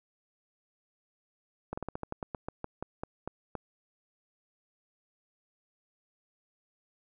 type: slowing click train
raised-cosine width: 1 ms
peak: -21 dBFS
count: 15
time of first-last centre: 1.73-3.553 s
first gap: 45 ms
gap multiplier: 1.15
effects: none